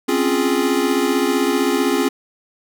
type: chord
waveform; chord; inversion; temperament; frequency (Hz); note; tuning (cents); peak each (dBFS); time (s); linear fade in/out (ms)
square; Db major seventh; third; equal; 261.6 / 277.2 / 349.2 / 415.3; C4 / Db4 / F4 / Ab4; 0 / 0 / 0 / 0; -22; 0.08-2.09; 10
effects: none